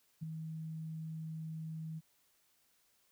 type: tone with ADSR envelope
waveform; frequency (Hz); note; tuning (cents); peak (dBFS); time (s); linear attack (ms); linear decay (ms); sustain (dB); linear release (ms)
sine; 159.4; D#3; +42; -35; 0.21-2.01; 21; 5; -5; 33
effects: white hiss -73 dBFS RMS until 3.11 s